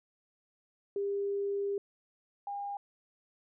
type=tone pair in turn; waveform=sine; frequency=400.6 / 807.2 Hz; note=G4 / G#5; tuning=+38 / -49 cents; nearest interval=octave; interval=1213 cents; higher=second; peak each=-30 / -35 dBFS; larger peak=first; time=0.96-1.78 / 2.47-2.77 s; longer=first; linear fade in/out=2 ms; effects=none